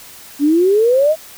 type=exponential sweep; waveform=sine; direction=up; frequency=277.2 to 650 Hz; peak=-9 dBFS; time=0.39-1.16 s; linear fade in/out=50 ms; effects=white hiss -38 dBFS RMS until 1.37 s